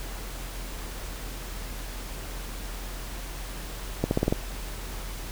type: accelerating click train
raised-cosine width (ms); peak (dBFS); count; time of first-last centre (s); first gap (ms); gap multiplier
2; -9; 6; 4.04-4.325; 71; 0.89
effects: added 43 Hz sine -35 dBFS peak until 5.31 s + pink hiss -40 dBFS RMS until 5.31 s

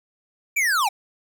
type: linear sweep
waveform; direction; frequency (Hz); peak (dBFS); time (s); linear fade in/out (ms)
square; down; 2400 to 740; -19; 0.56-0.89; 10
effects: none

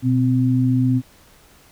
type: tone pair together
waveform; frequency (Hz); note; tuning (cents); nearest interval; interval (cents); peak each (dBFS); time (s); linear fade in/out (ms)
sine; 123.2 / 257.6; B2 / C4; -4 / -27; octave + minor second; 1277; -17; 0.02-1.02; 50
effects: pink hiss -51 dBFS RMS until 1.71 s

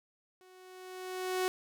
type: tone with level ramp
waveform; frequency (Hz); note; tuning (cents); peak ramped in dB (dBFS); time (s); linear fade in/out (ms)
sawtooth; 370; F#4; 0; -54 to -24; 0.41-1.48; 0
effects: none

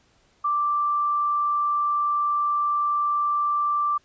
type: tone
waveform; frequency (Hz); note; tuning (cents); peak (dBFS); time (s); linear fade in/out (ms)
sine; 1174.7; D6; 0; -20; 0.44-3.98; 10
effects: pink hiss -62 dBFS RMS until 4.04 s + resampled to 16000 Hz

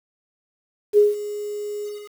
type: tone with ADSR envelope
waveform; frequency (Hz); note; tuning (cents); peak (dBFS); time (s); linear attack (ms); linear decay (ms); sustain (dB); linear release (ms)
sine; 415.3; G#4; 0; -9; 0.93-2.12; 46; 170; -17; 290
effects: 7-bit

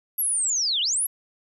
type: linear two-way sweep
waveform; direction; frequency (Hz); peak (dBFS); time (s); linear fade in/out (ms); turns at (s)
sine; down then up; 11760 to 2794 to 11760; -21; 0.18-1.07; 10; 0.81
effects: none

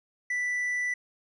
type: tone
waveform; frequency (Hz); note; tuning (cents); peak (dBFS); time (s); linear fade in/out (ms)
triangle; 1975.5; B6; 0; -25; 0.3-0.94; 5
effects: resampled to 24000 Hz

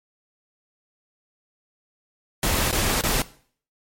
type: noise with dropouts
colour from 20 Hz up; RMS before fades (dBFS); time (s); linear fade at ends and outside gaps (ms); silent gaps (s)
pink; -22; 2.43-3.22; 2; 2.713-2.726 / 3.012-3.036
effects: noise-tail reverb RT60 0.5 s tail -18 dB re dry + MP3 64 kbps

